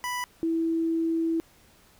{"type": "tone pair in turn", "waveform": ["25% pulse", "sine"], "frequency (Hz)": [988, 328.2], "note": ["B5", "E4"], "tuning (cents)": [0, -8], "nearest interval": "octave + perfect fifth", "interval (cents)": 1908, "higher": "first", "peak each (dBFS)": [-25, -23], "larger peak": "second", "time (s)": [[0.04, 0.24], [0.43, 1.4]], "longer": "second", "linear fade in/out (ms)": 0, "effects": ["pink hiss -58 dBFS RMS until 1.99 s"]}